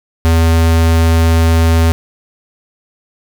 square tone, 82.2 Hz, E2, 4 cents flat, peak -8 dBFS, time 0.25-1.92 s, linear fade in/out 0 ms, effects none

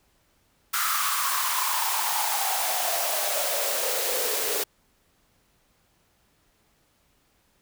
white noise with high-pass filter sweep, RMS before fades -26 dBFS, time 0.73-4.64 s, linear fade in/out 10 ms, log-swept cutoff 1300 to 420 Hz, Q 6.9, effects pink hiss -66 dBFS RMS until 7.61 s

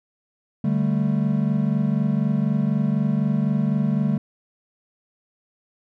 triangle chord, D suspended fourth, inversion none, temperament equal with one note detuned, 148.28 / 196 / 220 Hz, D3 / G3 / A3, +17 / 0 / 0 cents, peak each -21 dBFS, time 0.64-4.18 s, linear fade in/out 5 ms, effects none

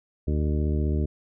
harmonic tone, 75.3 Hz, D2, 44 cents sharp, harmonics 1 / 2 / 3 / 4 / 5 / 6 / 8, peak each -23 / -30 / -32 / -34 / -34 / -40 / -43 dBFS, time 0.27-1.06 s, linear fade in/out 10 ms, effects none

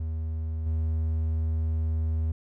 triangle tone with level steps, 79.7 Hz, D#2, 42 cents sharp, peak -26 / -22 dBFS, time 0-2.32 s, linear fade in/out 5 ms, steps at 0.66 s, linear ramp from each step 5 ms, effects none

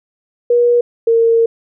sine tone pair in turn, 480.4 / 458.7 Hz, B4 / A#4, -48 / -28 cents, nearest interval minor second, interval 80 cents, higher first, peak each -8 dBFS, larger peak neither, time 0.5-0.81 / 1.07-1.46 s, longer second, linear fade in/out 5 ms, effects none

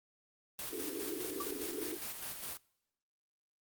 white noise with tremolo, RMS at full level -41 dBFS, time 0.59-2.57 s, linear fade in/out 0 ms, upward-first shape square, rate 4.9 Hz, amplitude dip 40%
white band-pass noise, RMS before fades -42 dBFS, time 0.69-1.99 s, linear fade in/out 50 ms, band 270 to 460 Hz, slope 96 dB/octave
sine tone with exponential decay, 1156 Hz, D6, 28 cents flat, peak -34 dBFS, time 1.4-1.48 s, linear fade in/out 5 ms, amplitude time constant 17 ms
effects noise-tail reverb RT60 0.8 s tail -25 dB re dry + Opus 32 kbps

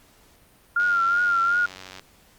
sine tone with vibrato, 1396.9 Hz, F6, in tune, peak -18 dBFS, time 0.76-1.66 s, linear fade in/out 5 ms, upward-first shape triangle, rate 2.7 Hz, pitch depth 62 cents each way
click train, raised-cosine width 0.2 ms, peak -22 dBFS, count 113, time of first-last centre 0.8-1.995 s, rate 93.7 Hz
effects pink hiss -56 dBFS RMS until 2.38 s + Opus 48 kbps

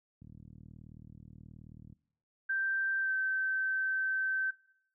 click train, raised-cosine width 5 ms, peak -38 dBFS, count 67, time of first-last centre 0.22-1.925 s, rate 38.7 Hz
sine tone with pitch glide, 1568 to 1545.5 Hz, G6 to G6, 0 to -25 cents, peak -29 dBFS, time 2.49-4.51 s, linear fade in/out 10 ms, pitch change -25 cents, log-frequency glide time 3-3.12 s
effects noise-tail reverb RT60 0.7 s tail -22 dB re dry + high-pass 80 Hz 12 dB/octave

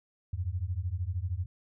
sine beating tone pair, 83.7 / 96.7 Hz, E2 / G2, +27 / -23 cents, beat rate 13 Hz, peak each -33 / -33 dBFS, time 0.33-1.46 s, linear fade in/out 5 ms, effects none

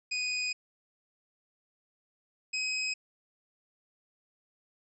25% pulse tone pair in turn, 2489 / 2533 Hz, D#7 / D#7, 0 / +30 cents, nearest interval unison, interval 30 cents, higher second, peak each -26 dBFS, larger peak neither, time 0.11-0.53 / 2.53-2.94 s, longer first, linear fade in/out 10 ms, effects resampled to 24000 Hz

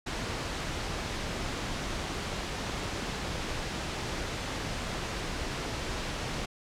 pink noise, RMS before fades -34 dBFS, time 0.06-6.46 s, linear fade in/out 10 ms, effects low-pass 6000 Hz 12 dB/octave

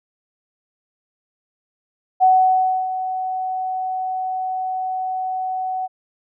sine tone with ADSR envelope, 748 Hz, F#5, 19 cents sharp, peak -9 dBFS, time 2.2-5.88 s, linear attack 31 ms, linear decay 640 ms, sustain -12 dB, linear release 31 ms, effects none

